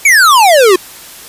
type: exponential sweep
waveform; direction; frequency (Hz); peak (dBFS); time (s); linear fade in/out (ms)
square; down; 2349 to 350; -4; 0.05-0.76; 5
effects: white hiss -32 dBFS RMS until 1.28 s + resampled to 32000 Hz